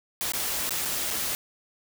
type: noise with dropouts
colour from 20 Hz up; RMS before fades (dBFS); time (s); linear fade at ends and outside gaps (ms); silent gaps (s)
white; -29; 0.21-1.35; 0; 0.32-0.335 / 0.693-0.707 / 0.851-0.855 / 1.104-1.108
effects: none